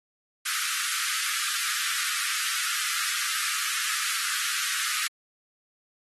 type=high-pass noise; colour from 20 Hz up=pink; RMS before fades=-29 dBFS; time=0.45-5.08 s; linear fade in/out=10 ms; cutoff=1200 Hz; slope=96 dB/octave; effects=AAC 32 kbps